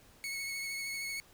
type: tone with vibrato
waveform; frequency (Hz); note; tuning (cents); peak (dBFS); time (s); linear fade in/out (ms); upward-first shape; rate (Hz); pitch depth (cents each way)
sawtooth; 2200; C#7; -14; -33; 0.24-1.2; 0; triangle; 13; 23
effects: pink hiss -61 dBFS RMS until 1.33 s